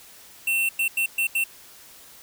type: tone bursts at uneven times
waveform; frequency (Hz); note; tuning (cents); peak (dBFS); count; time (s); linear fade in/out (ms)
square; 2700; E7; +41; -21; 5; 0.47-0.69 / 0.79-0.88 / 0.97-1.06 / 1.18-1.27 / 1.35-1.44; 5
effects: white hiss -48 dBFS RMS until 2.22 s